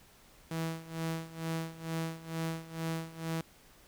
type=tone with tremolo; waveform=sawtooth; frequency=163.1 Hz; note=E3; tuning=18 cents flat; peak=-28 dBFS; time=0.51-3.41 s; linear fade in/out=2 ms; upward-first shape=sine; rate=2.2 Hz; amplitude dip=85%; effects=pink hiss -60 dBFS RMS until 3.87 s